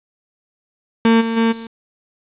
35% pulse tone with level steps, 227.5 Hz, A#3, 42 cents flat, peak -8 / -17 / -11 / -28 dBFS, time 1.05-1.67 s, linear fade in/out 2 ms, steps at 1.2 / 1.36 / 1.51 s, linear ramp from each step 20 ms, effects resampled to 8000 Hz + 8-bit

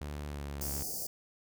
sawtooth tone with pitch glide, 73.4 to 70.98 Hz, D2 to C#2, 0 to +42 cents, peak -34 dBFS, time 0.01-0.83 s, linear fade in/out 0 ms, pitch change -58 cents, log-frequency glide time 0.3-0.42 s
white band-stop noise, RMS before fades -38 dBFS, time 0.61-1.07 s, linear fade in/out 5 ms, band 810 to 4600 Hz, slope 96 dB/octave
effects none

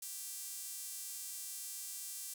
sawtooth tone with high-pass filter, 392.7 Hz, G4, 3 cents sharp, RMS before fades -45 dBFS, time 0.02-2.34 s, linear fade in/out 5 ms, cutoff 8200 Hz, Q 1.1, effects none

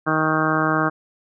harmonic tone, 156.9 Hz, D#3, 15 cents sharp, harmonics 1 / 2 / 3 / 4 / 5 / 6 / 7 / 8 / 9 / 10, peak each -26 / -23 / -29 / -27 / -28 / -33 / -25 / -25 / -27 / -26 dBFS, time 0.06-0.9 s, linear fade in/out 20 ms, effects none

